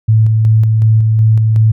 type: tone with tremolo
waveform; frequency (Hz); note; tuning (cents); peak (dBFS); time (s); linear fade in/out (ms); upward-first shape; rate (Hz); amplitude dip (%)
sine; 110.2; A2; +3; -5; 0.08-1.72; 10; square; 2.7; 25
effects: none